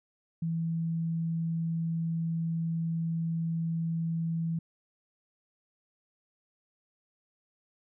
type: tone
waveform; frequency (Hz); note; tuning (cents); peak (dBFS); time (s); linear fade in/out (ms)
sine; 164.81; E3; 0; -28; 0.42-4.59; 5
effects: none